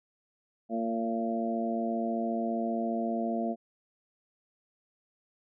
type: harmonic tone with a mistuned harmonic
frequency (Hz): 114.8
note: A#2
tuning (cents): -26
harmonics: 2 / 3 / 4 / 5 / 6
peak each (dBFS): -31 / -37 / -40 / -39 / -33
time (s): 0.69-3.56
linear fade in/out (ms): 50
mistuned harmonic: 6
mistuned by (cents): -17
effects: none